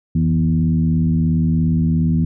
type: tone with frequency modulation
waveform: sine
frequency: 164.81 Hz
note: E3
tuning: in tune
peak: -13 dBFS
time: 0.15-2.25 s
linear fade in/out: 5 ms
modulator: 77.1 Hz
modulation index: 1
effects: none